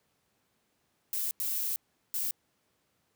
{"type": "noise bursts at uneven times", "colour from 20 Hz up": "violet", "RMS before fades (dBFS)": -32, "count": 3, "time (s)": [[1.13, 1.31], [1.4, 1.76], [2.14, 2.31]], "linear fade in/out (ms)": 0, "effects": ["pink hiss -74 dBFS RMS until 3.15 s", "high-pass 100 Hz 12 dB/octave"]}